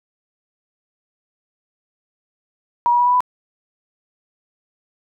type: tone with pitch steps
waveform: sine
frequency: 956 / 965.4 / 975 / 984.6 / 994.3 Hz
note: A#5 / B5 / B5 / B5 / B5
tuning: +43 / -40 / -23 / -6 / +11 cents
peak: -12 dBFS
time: 2.86-3.205 s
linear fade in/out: 0 ms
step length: 69 ms
effects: none